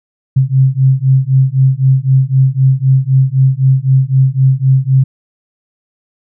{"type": "beating tone pair", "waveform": "sine", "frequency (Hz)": [130.81, 134.71], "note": ["C3", "C#3"], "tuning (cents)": [0, -49], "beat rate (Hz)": 3.9, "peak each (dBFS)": -10, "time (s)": [0.36, 5.04], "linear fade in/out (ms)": 10, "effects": []}